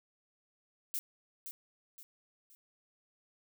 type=noise with echo; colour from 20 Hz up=violet; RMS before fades=-36 dBFS; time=0.94-0.99 s; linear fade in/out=0 ms; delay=520 ms; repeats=3; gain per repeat=-8 dB; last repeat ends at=2.55 s; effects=none